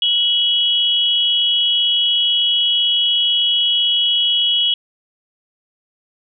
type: tone pair together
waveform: sine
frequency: 2947 / 3311 Hz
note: F#7 / G#7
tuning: -8 / -6 cents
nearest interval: major second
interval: 202 cents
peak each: -16 / -16 dBFS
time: 0.02-4.74 s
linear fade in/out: 2 ms
effects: none